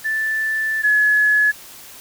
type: tone pair in turn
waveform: sine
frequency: 1760 / 1700 Hz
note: A6 / G#6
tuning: 0 / +40 cents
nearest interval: minor second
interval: 60 cents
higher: first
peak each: -18 / -12 dBFS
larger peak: second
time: 0.04-0.83 / 0.83-1.52 s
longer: first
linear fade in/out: 20 ms
effects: white hiss -40 dBFS RMS until 2 s